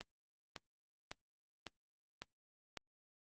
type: click train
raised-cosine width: 0.2 ms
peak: -26 dBFS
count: 6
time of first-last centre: 0.01-2.772 s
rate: 1.81 Hz
effects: Opus 32 kbps